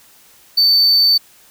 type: tone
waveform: triangle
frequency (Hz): 4545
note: C#8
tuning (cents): +42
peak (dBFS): -8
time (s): 0.57-1.18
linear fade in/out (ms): 10
effects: white hiss -48 dBFS RMS until 1.5 s